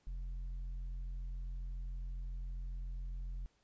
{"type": "tone with tanh clipping", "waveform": "triangle", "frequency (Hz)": 43.65, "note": "F1", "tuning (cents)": 0, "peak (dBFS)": -40, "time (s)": [0.07, 3.46], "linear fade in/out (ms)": 0, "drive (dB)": 9, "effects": ["pink hiss -75 dBFS RMS until 3.63 s", "resampled to 16000 Hz"]}